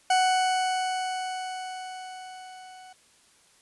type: tone with level ramp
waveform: 40% pulse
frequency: 743 Hz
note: F#5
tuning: 7 cents sharp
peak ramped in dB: -18 to -45 dBFS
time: 0.1-2.93 s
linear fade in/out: 5 ms
effects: white hiss -60 dBFS RMS until 3.61 s + resampled to 24000 Hz